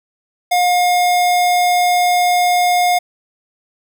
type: tone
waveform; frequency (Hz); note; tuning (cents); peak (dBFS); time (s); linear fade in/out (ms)
square; 714; F5; +38; -12; 0.51-2.99; 10
effects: none